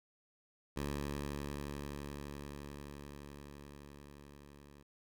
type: tone with level ramp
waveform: 10% pulse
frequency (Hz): 71.6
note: D2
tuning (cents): -43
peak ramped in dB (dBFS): -28 to -48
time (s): 0.76-4.83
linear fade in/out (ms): 10
effects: none